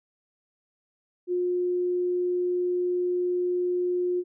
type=tone; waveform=sine; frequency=357.7 Hz; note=F4; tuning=41 cents sharp; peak=-23 dBFS; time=1.27-4.24 s; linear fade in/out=50 ms; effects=none